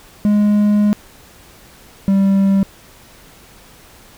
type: tone pair in turn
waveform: triangle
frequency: 207.7 / 195.48 Hz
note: G#3 / G3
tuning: 0 / -5 cents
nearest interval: minor second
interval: 105 cents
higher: first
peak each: -8 dBFS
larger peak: neither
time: 0.25-0.93 / 2.08-2.63 s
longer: first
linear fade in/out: 0 ms
effects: pink hiss -44 dBFS RMS until 4.17 s